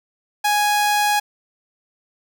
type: tone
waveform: sawtooth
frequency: 830.6 Hz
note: G#5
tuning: in tune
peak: -12 dBFS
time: 0.44-1.2 s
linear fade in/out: 10 ms
effects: none